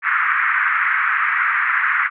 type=band-pass noise; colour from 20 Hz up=pink; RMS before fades=-18 dBFS; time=0.02-2.1 s; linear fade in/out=50 ms; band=1200 to 2100 Hz; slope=48 dB/octave; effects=none